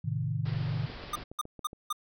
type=chord; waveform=sine; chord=A diminished; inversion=none; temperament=equal with one note detuned; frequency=108.36 / 130.81 / 155.56 Hz; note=A2 / C3 / Eb3; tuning=-26 / 0 / 0 cents; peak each=-33 dBFS; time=0.04-0.87 s; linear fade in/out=10 ms
type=low-pass noise; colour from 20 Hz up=pink; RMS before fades=-44 dBFS; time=0.45-1.24 s; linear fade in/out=10 ms; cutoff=5100 Hz; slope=96 dB/octave
type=click train; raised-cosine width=2 ms; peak=-31 dBFS; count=7; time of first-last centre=0.9-1.731 s; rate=7.22 Hz
type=tone bursts; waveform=square; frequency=1213 Hz; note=D#6; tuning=44 cents flat; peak=-29 dBFS; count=4; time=1.13-1.928 s; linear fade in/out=5 ms; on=27 ms; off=230 ms
effects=none